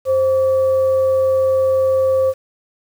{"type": "tone with frequency modulation", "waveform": "sine", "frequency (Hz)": 527, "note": "C5", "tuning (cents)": 12, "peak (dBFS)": -12, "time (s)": [0.05, 2.34], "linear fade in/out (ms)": 50, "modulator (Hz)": 620, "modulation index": 0.26, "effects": ["high-pass 100 Hz 12 dB/octave", "7-bit"]}